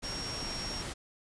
sine tone in noise, 5560 Hz, F8, 9 cents flat, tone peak -38 dBFS, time 0.03-0.83 s, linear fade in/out 20 ms, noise pink, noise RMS -39 dBFS, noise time 0.02-0.94 s, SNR -2 dB, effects resampled to 22050 Hz

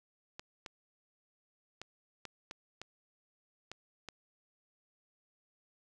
clicks, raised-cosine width 0.2 ms, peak -26 dBFS, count 8, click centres 0.395 / 0.662 / 1.816 / 2.253 / 2.511 / 2.816 / 3.716 / 4.087 s, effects none

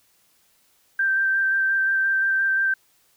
sine tone with vibrato, 1568 Hz, G6, in tune, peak -18 dBFS, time 0.99-2.74 s, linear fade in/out 5 ms, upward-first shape square, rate 5.7 Hz, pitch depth 12 cents each way, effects white hiss -62 dBFS RMS until 3.16 s

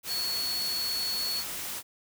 sine tone in noise, 4390 Hz, C#8, 18 cents flat, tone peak -29 dBFS, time 0.07-1.44 s, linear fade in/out 50 ms, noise white, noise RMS -36 dBFS, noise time 0.03-1.83 s, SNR +4 dB, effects none

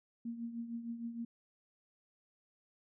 sine tone with tremolo, 233.1 Hz, A#3, in tune, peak -36 dBFS, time 0.25-1.25 s, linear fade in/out 5 ms, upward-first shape triangle, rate 6.5 Hz, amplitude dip 70%, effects none

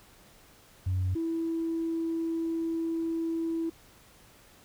sine tone pair in turn, 92.5 / 328.9 Hz, F#2 / E4, 0 / -4 cents, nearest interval octave + minor seventh, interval 2196 cents, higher second, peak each -24 / -27 dBFS, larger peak first, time 0.86-1.15 / 1.15-3.7 s, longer second, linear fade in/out 10 ms, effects tanh soft clip ceiling -23 dBFS + pink hiss -57 dBFS RMS until 4.64 s

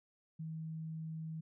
sine tone, 159.8 Hz, D#3, 47 cents sharp, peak -40 dBFS, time 0.39-1.41 s, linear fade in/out 10 ms, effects none

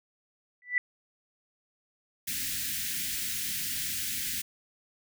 sine tone with exponential growth, 1975.5 Hz, B6, in tune, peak -19 dBFS, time 0.62-0.78 s, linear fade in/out 1 ms, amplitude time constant 33 ms
white band-stop noise, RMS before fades -33 dBFS, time 2.27-4.42 s, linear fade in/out 10 ms, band 290 to 1600 Hz, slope 48 dB/octave
effects none

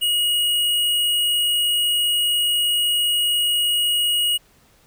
sine tone with hard clipping, 2889 Hz, F#7, 42 cents flat, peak -18 dBFS, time 0.01-4.38 s, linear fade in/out 20 ms, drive 18 dB, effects pink hiss -56 dBFS RMS until 4.86 s

